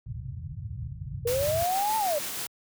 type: low-pass noise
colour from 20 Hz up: white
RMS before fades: -33 dBFS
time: 0.06-1.63 s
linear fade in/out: 5 ms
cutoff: 140 Hz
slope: 48 dB/octave
type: linear two-way sweep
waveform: sine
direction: up then down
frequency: 462.9 to 894 to 556 Hz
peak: -24 dBFS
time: 1.25-2.19 s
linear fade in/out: 10 ms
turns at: 1.97 s
type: noise with tremolo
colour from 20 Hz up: white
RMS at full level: -33 dBFS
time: 1.27-2.47 s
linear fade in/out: 5 ms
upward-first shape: sine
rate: 6.4 Hz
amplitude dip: 25%
effects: high-pass 80 Hz 12 dB/octave